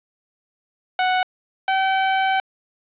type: tone pair in turn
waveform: sawtooth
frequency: 740 / 767.2 Hz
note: F#5 / G5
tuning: 0 / -37 cents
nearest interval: minor second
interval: 63 cents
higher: second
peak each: -13 dBFS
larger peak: neither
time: 0.99-1.23 / 1.68-2.4 s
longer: second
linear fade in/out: 2 ms
effects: resampled to 8000 Hz + 8-bit